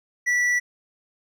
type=tone with hard clipping; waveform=triangle; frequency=1956 Hz; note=B6; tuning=17 cents flat; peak=-20 dBFS; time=0.26-0.6 s; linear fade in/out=20 ms; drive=9 dB; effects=none